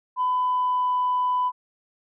sine tone with pitch glide, 1004 to 997.6 Hz, B5 to B5, +28 to +17 cents, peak -19 dBFS, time 0.16-1.52 s, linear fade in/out 50 ms, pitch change -11 cents, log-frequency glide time 0.26-0.93 s, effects tanh soft clip ceiling -16 dBFS

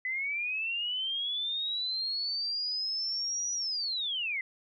sine linear two-way sweep, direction up then down, 2000 to 5870 to 2000 Hz, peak -30 dBFS, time 0.05-4.41 s, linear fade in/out 2 ms, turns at 3.53 s, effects none

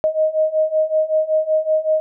sine beating tone pair, 622.3 / 627.6 Hz, D#5 / D#5, 0 / +15 cents, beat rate 5.3 Hz, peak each -19 / -17 dBFS, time 0.04-2 s, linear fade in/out 0 ms, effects none

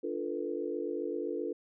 sine chord, B half-diminished seventh, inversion first, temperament equal with one note detuned, 293.7 / 349.2 / 440 / 487.6 Hz, D4 / F4 / A4 / B4, 0 / 0 / 0 / -22 cents, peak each -39 / -37 / -37 / -39 dBFS, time 0.03-1.53 s, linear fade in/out 10 ms, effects none

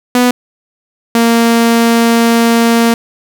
sawtooth tone pair in turn, 246.9 / 231.7 Hz, B3 / A#3, 0 / -10 cents, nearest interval minor second, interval 110 cents, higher first, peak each -3 dBFS, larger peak neither, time 0.15-0.31 / 1.15-2.94 s, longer second, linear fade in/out 2 ms, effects none

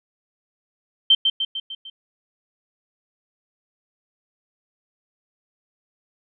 sine tone with echo, 3122 Hz, G7, 8 cents flat, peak -10 dBFS, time 1.1-1.15 s, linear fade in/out 5 ms, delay 150 ms, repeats 5, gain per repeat -5 dB, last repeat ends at 1.9 s, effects none

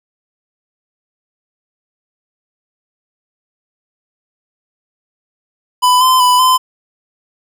square tone with pitch steps, 998 / 1028 / 995 / 1024 Hz, B5 / C6 / B5 / C6, +18 / -31 / +13 / -38 cents, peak -8 dBFS, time 5.82-6.58 s, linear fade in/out 20 ms, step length 190 ms, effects none

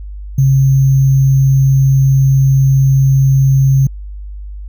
sine tone with sample-and-hold, 134.6 Hz, C3, 49 cents sharp, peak -6 dBFS, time 0.38-3.87 s, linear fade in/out 5 ms, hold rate 6300 Hz, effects added 50 Hz sine -24 dBFS peak until 4.68 s

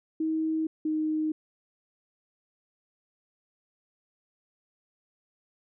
sine tone pair in turn, 317.5 / 310.8 Hz, D#4 / D#4, +35 / -2 cents, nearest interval unison, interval 37 cents, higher first, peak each -25 dBFS, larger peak neither, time 0.2-0.67 / 0.85-1.32 s, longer neither, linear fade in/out 5 ms, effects none

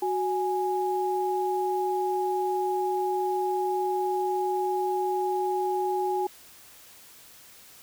sine tone pair together, 369.7 / 830 Hz, F#4 / G#5, -1 / -1 cents, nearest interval octave + major second, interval 1400 cents, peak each -27 dBFS, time 0.02-6.27 s, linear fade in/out 5 ms, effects white hiss -51 dBFS RMS until 7.82 s

